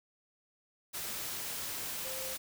sine tone in noise, 523.3 Hz, C5, in tune, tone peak -44 dBFS, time 2.04-2.35 s, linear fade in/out 20 ms, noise white, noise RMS -39 dBFS, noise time 0.93-2.38 s, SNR -8 dB, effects none

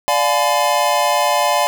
square chord, D diminished seventh, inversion none, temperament just, 587.3 / 704.8 / 845.8 / 1014.9 Hz, D5 / F5 / Ab5 / Cb6, 0 / +16 / +31 / +47 cents, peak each -20 dBFS, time 0.08-1.67 s, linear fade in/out 0 ms, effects none

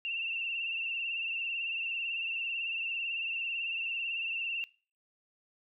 sine tone with vibrato, 2722 Hz, F7, 45 cents flat, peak -32 dBFS, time 0.05-4.64 s, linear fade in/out 0 ms, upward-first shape triangle, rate 18 Hz, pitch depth 65 cents each way, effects noise-tail reverb RT60 0.4 s tail -22 dB re dry

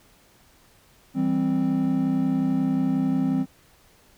triangle chord, C major, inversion first, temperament equal, 164.81 / 196 / 261.6 Hz, E3 / G3 / C4, 0 / 0 / 0 cents, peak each -26 / -25 / -20 dBFS, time 1.14-3.46 s, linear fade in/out 50 ms, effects pink hiss -57 dBFS RMS until 4.17 s

